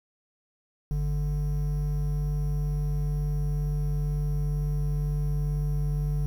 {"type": "tone pair together", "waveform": "triangle", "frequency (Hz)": [48.96, 146.83], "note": ["G1", "D3"], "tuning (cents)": [-1, 0], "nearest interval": "octave + perfect fifth", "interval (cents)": 1901, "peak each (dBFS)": -25, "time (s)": [0.91, 6.26], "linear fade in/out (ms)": 0, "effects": ["9-bit"]}